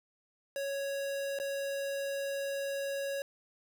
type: tone with dropouts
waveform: square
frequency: 554.4 Hz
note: C#5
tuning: in tune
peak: -34 dBFS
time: 0.56-3.22 s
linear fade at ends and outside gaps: 1 ms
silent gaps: 1.388-1.399 s
effects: none